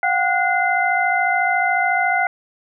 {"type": "tone cluster", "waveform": "sine", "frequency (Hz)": [716, 770, 1458, 2068], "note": ["F5", "G5", "F#6", "C7"], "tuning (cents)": [43, -31, -26, -21], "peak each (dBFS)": -21, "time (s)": [0.03, 2.27], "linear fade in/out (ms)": 2, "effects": []}